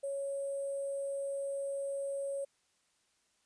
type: tone with sample-and-hold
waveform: sine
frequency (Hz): 554.4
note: C#5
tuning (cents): 0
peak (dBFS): -34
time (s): 0.03-2.45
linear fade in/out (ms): 10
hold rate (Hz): 8820
effects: white hiss -74 dBFS RMS until 3.45 s + resampled to 22050 Hz